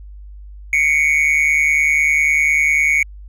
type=tone with amplitude modulation; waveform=triangle; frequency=2221 Hz; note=C#7; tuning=3 cents sharp; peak=-7 dBFS; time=0.73-3.03 s; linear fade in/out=2 ms; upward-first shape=sine; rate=150 Hz; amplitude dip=75%; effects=added 50 Hz sine -33 dBFS peak until 3.28 s